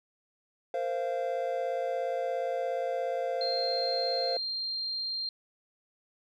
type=chord; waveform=triangle; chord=Bb suspended second; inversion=none; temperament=equal with one note detuned; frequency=466.2 / 523.3 / 688.8 Hz; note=Bb4 / C5 / F5; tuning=0 / 0 / -24 cents; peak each=-35 / -30 / -31 dBFS; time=0.74-4.37 s; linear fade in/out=2 ms
type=tone; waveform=sine; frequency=4186 Hz; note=C8; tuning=in tune; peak=-31 dBFS; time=3.41-5.29 s; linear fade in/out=2 ms
effects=none